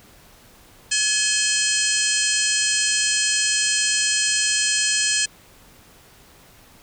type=harmonic tone with a mistuned harmonic; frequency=851 Hz; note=G#5; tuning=42 cents sharp; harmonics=2 / 3 / 4 / 5 / 6 / 7 / 8 / 9 / 10; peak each=-27 / -27 / -27 / -27 / -27 / -27 / -27 / -27 / -27 dBFS; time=0.91-5.26 s; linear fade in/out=10 ms; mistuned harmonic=4; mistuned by=-130 cents; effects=pink hiss -50 dBFS RMS until 6.82 s